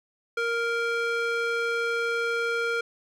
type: tone with band-pass filter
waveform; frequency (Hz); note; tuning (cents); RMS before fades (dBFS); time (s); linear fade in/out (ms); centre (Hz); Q
square; 466.2; A#4; 0; -27; 0.37-2.81; 5; 1500; 1.1
effects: none

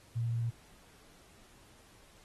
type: tone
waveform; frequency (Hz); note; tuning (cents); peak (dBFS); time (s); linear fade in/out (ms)
sine; 116.54; A#2; 0; -30; 0.15-0.51; 20
effects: pink hiss -61 dBFS RMS until 2.24 s + AAC 32 kbps

